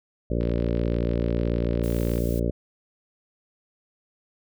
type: harmonic tone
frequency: 58.27 Hz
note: A#1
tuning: in tune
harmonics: 1 / 2 / 3 / 4 / 5 / 6 / 7 / 8 / 9 / 10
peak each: -26 / -29 / -31 / -32 / -33 / -34 / -34 / -35 / -36 / -36 dBFS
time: 0.3-2.51 s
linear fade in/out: 5 ms
type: click train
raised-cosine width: 0.3 ms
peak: -25 dBFS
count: 84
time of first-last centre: 0.41-2.18 s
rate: 46.9 Hz
type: noise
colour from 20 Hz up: blue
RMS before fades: -43 dBFS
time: 1.83-2.4 s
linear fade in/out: 10 ms
effects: none